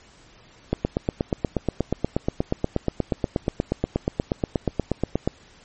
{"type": "click train", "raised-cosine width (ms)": 2, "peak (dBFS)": -7, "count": 39, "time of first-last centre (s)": [0.73, 5.275], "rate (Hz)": 8.36, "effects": ["pink hiss -52 dBFS RMS until 5.64 s", "MP3 32 kbps"]}